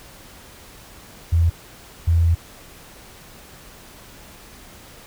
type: tone bursts at uneven times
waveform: sine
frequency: 83.7 Hz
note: E2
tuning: 27 cents sharp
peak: -13 dBFS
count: 2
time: 1.32-1.5 / 2.07-2.35 s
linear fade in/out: 10 ms
effects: pink hiss -44 dBFS RMS until 5.06 s